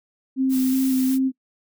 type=tone with vibrato; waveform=sine; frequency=261.6 Hz; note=C4; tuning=in tune; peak=-17 dBFS; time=0.36-1.32 s; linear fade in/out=50 ms; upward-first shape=square; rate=2.7 Hz; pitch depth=16 cents each way
type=noise; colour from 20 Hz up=blue; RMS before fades=-33 dBFS; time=0.49-1.19 s; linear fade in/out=50 ms
effects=noise-tail reverb RT60 0.1 s tail -22 dB re dry